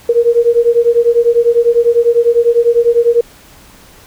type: beating tone pair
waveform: sine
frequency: 466.2 / 476.2 Hz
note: A#4 / A#4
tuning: 0 / +37 cents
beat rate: 10 Hz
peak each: -10 dBFS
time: 0.09-3.21 s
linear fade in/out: 5 ms
effects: pink hiss -41 dBFS RMS until 4.06 s